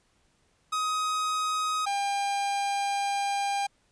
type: tone pair in turn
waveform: 45% pulse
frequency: 1259 / 800.9 Hz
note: D#6 / G5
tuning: +20 / +37 cents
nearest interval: minor sixth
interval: 783 cents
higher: first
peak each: -26 dBFS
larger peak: neither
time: 0.72-1.86 / 1.86-3.67 s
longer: second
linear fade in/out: 10 ms
effects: pink hiss -68 dBFS RMS until 3.91 s + resampled to 22050 Hz